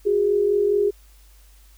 sine tone pair together, 365.3 / 410 Hz, F#4 / G#4, -22 / -22 cents, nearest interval major second, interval 200 cents, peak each -24 / -17 dBFS, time 0.05-0.91 s, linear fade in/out 20 ms, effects added 50 Hz sine -48 dBFS peak until 1.77 s + white hiss -57 dBFS RMS until 1.77 s

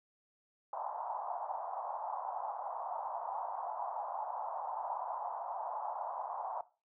white band-pass noise, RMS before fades -40 dBFS, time 0.73-6.61 s, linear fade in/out 2 ms, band 680 to 980 Hz, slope 48 dB/octave, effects noise-tail reverb RT60 0.3 s tail -17 dB re dry

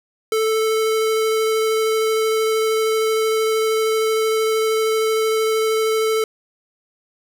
square tone with vibrato, 440 Hz, A4, in tune, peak -17 dBFS, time 0.32-6.24 s, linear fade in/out 2 ms, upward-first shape sine, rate 13 Hz, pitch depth 8 cents each way, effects none

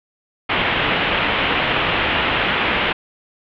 white low-pass noise, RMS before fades -19 dBFS, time 0.49-2.93 s, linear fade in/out 10 ms, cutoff 3200 Hz, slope 48 dB/octave, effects none

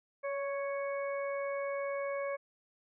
harmonic tone with a mistuned harmonic, 554.4 Hz, C#5, in tune, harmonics 1 / 2 / 3 / 4, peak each -34 / -42 / -47 / -45 dBFS, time 0.23-2.37 s, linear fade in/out 20 ms, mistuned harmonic 1, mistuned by +18 cents, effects none

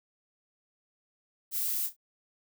violet noise with echo, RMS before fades -31 dBFS, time 1.51-1.9 s, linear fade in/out 50 ms, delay 33 ms, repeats 2, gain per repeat -13 dB, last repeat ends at 1.966 s, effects none

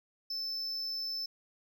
triangle tone, 5274 Hz, E8, in tune, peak -33 dBFS, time 0.3-1.26 s, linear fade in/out 5 ms, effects none

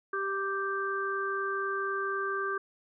harmonic tone, 392 Hz, G4, in tune, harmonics 1 / 3 / 4, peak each -34 / -33 / -34 dBFS, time 0.13-2.58 s, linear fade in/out 5 ms, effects none

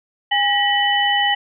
sine tone cluster, 814 / 1916 / 2996 Hz, G#5 / A#6 / F#7, -35 / +47 / +21 cents, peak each -19 dBFS, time 0.31-1.35 s, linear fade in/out 10 ms, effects none

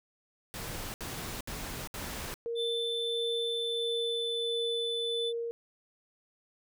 pink noise bursts, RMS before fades -39 dBFS, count 4, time 0.54-2.341 s, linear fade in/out 0 ms, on 400 ms, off 67 ms
sine tone with tremolo, 466.2 Hz, A#4, in tune, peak -31 dBFS, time 2.46-5.51 s, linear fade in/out 0 ms, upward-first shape sine, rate 1.5 Hz, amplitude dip 30%
triangle tone with pitch glide, 3533 to 3505 Hz, A7 to A7, +6 to -7 cents, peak -31 dBFS, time 2.55-5.33 s, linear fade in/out 50 ms, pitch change -13 cents, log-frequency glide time 3.54-4.69 s
effects none

